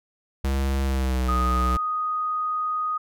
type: tone with pitch glide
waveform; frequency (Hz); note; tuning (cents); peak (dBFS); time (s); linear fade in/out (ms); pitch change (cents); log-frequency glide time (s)
square; 67.6 to 63.07; C#2 to B1; -43 to +37; -22; 0.44-1.77; 5; -120; 0.83-1.29
type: tone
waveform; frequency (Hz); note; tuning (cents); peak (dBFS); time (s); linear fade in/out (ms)
sine; 1244.5; D#6; 0; -23; 1.28-2.98; 10
effects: none